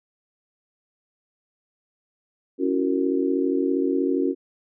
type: chord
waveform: sine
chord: F# dominant seventh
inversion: second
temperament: just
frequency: 277.5 / 333 / 370 / 462.5 Hz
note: C#4 / E4 / F#4 / A#4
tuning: +2 / +18 / 0 / -14 cents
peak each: -23 / -28 / -24 / -29 dBFS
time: 2.58-4.35 s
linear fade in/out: 50 ms
effects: none